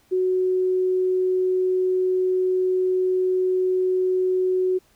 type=tone; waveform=sine; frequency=370 Hz; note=F#4; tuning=in tune; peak=-18 dBFS; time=0.11-4.79 s; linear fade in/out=20 ms; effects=pink hiss -60 dBFS RMS until 4.95 s